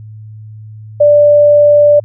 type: tone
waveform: sine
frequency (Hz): 587.3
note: D5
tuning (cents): 0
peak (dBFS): -3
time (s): 1-2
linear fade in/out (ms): 10
effects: added 108 Hz sine -28 dBFS peak until 2.04 s